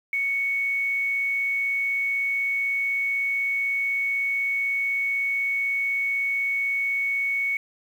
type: tone with quantisation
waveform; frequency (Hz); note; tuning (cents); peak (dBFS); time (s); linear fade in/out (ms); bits
sine; 2221; C#7; +3; -22; 0.13-7.57; 2; 8
effects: none